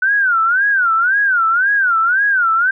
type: tone with vibrato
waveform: sine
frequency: 1480 Hz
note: F#6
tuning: in tune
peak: -11 dBFS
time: 0.02-2.71 s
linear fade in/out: 5 ms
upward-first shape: sine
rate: 1.9 Hz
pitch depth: 200 cents each way
effects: none